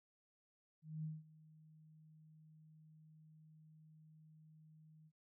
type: tone with ADSR envelope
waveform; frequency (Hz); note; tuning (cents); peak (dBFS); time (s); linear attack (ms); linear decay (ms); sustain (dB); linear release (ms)
sine; 156.2; D#3; +7; -40; 0.82-5.12; 220; 190; -21; 56
effects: none